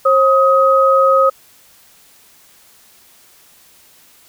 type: tone pair together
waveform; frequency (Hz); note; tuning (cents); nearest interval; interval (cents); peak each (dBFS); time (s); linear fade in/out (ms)
sine; 537 / 1261.1; C5 / D#6; +45 / +23; octave + minor third; 1478; -11; 0.05-1.3; 10
effects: white hiss -48 dBFS RMS until 4.28 s